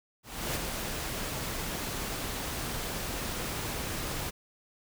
pink noise with ADSR envelope, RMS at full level -31 dBFS, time 0.23-4.31 s, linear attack 320 ms, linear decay 30 ms, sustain -4 dB, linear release 21 ms, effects none

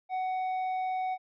sine tone with tanh clipping, 746 Hz, F#5, 14 cents sharp, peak -30 dBFS, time 0.09-1.18 s, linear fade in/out 50 ms, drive 6 dB, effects none

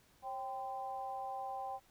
sine tone with amplitude modulation, 784 Hz, G5, in tune, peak -35 dBFS, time 0.22-1.8 s, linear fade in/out 50 ms, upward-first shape sine, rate 242 Hz, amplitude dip 85%, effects pink hiss -68 dBFS RMS until 1.9 s

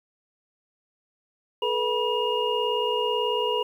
sine tone cluster, 429.5 / 487.7 / 972 / 2844 Hz, A4 / B4 / B5 / F7, -42 / -22 / -28 / +31 cents, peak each -27 / -28 / -28 / -29 dBFS, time 1.62-3.63 s, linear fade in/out 5 ms, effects 9-bit

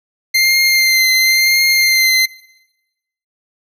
25% pulse tone with vibrato, 2093 Hz, C7, in tune, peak -6 dBFS, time 0.34-2.26 s, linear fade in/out 10 ms, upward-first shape triangle, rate 0.96 Hz, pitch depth 30 cents each way, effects noise-tail reverb RT60 1.0 s tail -22 dB re dry

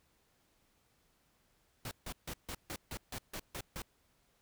pink noise bursts, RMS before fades -42 dBFS, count 10, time 1.85-3.82 s, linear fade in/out 2 ms, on 62 ms, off 150 ms, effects pink hiss -73 dBFS RMS until 4.41 s

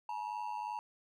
triangle ring-modulated tone, 905 Hz, A5, 48 cents sharp, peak -32 dBFS, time 0.09-0.79 s, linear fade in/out 0 ms, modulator 51.3 Hz, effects none

